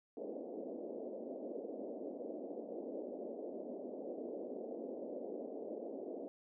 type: band-pass noise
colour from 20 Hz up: white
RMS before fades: -45 dBFS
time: 0.17-6.28 s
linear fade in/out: 0 ms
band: 230 to 610 Hz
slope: 48 dB/octave
effects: none